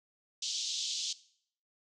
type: band-pass noise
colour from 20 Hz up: pink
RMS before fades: -36 dBFS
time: 0.42-1.13 s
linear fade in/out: 5 ms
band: 3200 to 6900 Hz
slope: 48 dB/octave
effects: noise-tail reverb RT60 0.6 s tail -18 dB re dry